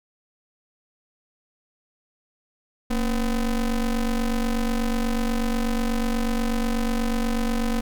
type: ring-modulated tone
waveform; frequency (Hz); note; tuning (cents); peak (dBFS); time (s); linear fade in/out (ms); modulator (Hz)
square; 127.1; C3; -50; -19; 2.9-7.81; 10; 103
effects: none